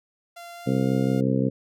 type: tone with pitch glide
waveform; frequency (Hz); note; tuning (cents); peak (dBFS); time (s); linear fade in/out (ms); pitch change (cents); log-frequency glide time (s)
sawtooth; 690 to 705.3; F5 to F5; -21 to +17; -35; 0.36-1.21; 10; +38; 0.53-0.86
type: harmonic tone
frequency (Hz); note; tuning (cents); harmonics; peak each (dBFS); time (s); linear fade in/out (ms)
65.6; C2; +5; 2 / 3 / 4 / 5 / 6 / 7 / 8; -25 / -25 / -25 / -33 / -34 / -30 / -31; 0.66-1.5; 20
effects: none